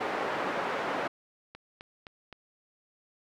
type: band-pass noise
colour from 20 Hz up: pink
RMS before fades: -32 dBFS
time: 0-1.08 s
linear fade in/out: 10 ms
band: 410 to 1600 Hz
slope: 12 dB/octave
type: click train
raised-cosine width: 0.3 ms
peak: -28 dBFS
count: 4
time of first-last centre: 1.55-2.327 s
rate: 3.86 Hz
effects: none